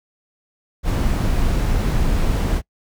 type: noise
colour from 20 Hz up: brown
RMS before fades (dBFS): -18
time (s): 0.83-2.62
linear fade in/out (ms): 50
effects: noise-tail reverb RT60 0.1 s tail -24 dB re dry